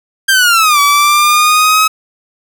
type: linear two-way sweep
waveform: sawtooth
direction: down then up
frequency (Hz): 1600 to 1141 to 1281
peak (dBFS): -3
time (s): 0.28-1.88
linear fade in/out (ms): 10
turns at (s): 0.8
effects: none